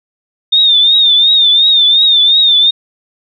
sine tone with vibrato, 3634 Hz, A#7, 45 cents flat, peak -5 dBFS, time 0.52-2.71 s, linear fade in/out 10 ms, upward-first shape triangle, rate 2.8 Hz, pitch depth 93 cents each way, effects none

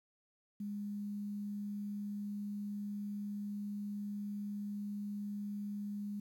sine tone with quantisation, 204.8 Hz, G#3, 24 cents flat, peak -38 dBFS, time 0.6-6.2 s, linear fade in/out 5 ms, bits 11, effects none

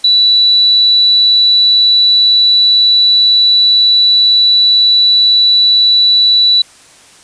sine tone, 3951 Hz, B7, in tune, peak -5 dBFS, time 0.04-6.62 s, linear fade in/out 5 ms, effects white hiss -41 dBFS RMS until 7.23 s + resampled to 22050 Hz

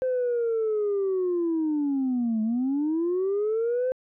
sine linear two-way sweep, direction down then up, 519 to 214.6 to 519 Hz, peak -21 dBFS, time 0.02-3.92 s, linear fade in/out 0 ms, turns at 2.42 s, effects tanh soft clip ceiling -20 dBFS

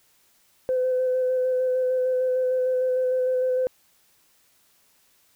sine tone with vibrato, 510 Hz, C5, 44 cents flat, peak -19 dBFS, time 0.69-3.67 s, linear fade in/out 0 ms, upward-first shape square, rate 6.6 Hz, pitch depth 13 cents each way, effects tanh soft clip ceiling -16 dBFS + white hiss -62 dBFS RMS until 5.35 s

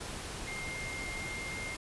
sine tone in noise, 2115 Hz, C7, 18 cents sharp, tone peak -39 dBFS, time 0.47-1.75 s, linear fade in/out 10 ms, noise pink, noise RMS -41 dBFS, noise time 0-1.77 s, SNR -1 dB, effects resampled to 24000 Hz

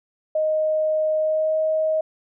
sine tone with pitch glide, 622.3 to 629.2 Hz, D#5 to D#5, 0 to +19 cents, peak -18 dBFS, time 0.35-2.01 s, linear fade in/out 5 ms, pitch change +19 cents, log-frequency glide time 1.18-1.58 s, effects none

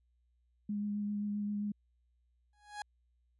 sine tone with vibrato, 206.3 Hz, G#3, 11 cents flat, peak -33 dBFS, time 0.69-1.72 s, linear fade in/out 5 ms, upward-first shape sine, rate 7.6 Hz, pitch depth 14 cents each way
30% pulse tone with exponential growth, 830.6 Hz, G#5, in tune, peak -34 dBFS, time 2.53-2.82 s, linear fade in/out 2 ms, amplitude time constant 62 ms
effects added 60 Hz sine -70 dBFS peak until 3.39 s + resampled to 24000 Hz

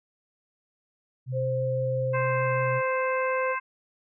sine tone with vibrato, 127.3 Hz, C3, 47 cents flat, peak -28 dBFS, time 1.26-2.82 s, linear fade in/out 50 ms, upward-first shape triangle, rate 6.1 Hz, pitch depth 10 cents each way
sine tone with pitch glide, 523.3 to 517.6 Hz, C5 to C5, 0 to -19 cents, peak -26 dBFS, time 1.32-3.56 s, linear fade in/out 50 ms, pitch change -19 cents, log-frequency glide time 2.69-2.97 s
harmonic tone, 523 Hz, C5, 1 cent flat, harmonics 2 / 3 / 4 / 5, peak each -29 / -33 / -35 / -37 dBFS, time 2.13-3.6 s, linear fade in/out 20 ms
effects none

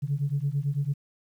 sine beating tone pair, 137.5 / 146.5 Hz, C#3 / D3, -14 / -4 cents, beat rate 9 Hz, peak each -27 dBFS, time 0.02-0.94 s, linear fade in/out 20 ms, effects tanh soft clip ceiling -18 dBFS + 10-bit

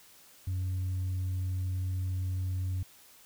sine tone with tanh clipping, 92.5 Hz, F#2, in tune, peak -30 dBFS, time 0.47-2.83 s, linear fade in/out 5 ms, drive 1 dB, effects white hiss -57 dBFS RMS until 3.25 s

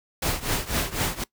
pink noise with tremolo, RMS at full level -23 dBFS, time 0.22-1.24 s, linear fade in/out 5 ms, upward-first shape triangle, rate 4 Hz, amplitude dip 90%, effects noise-tail reverb RT60 0.1 s tail -21 dB re dry

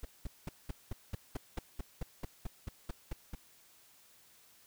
brown noise bursts, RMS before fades -36 dBFS, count 16, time 0.03-3.35 s, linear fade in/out 5 ms, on 20 ms, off 200 ms, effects white hiss -63 dBFS RMS until 4.66 s

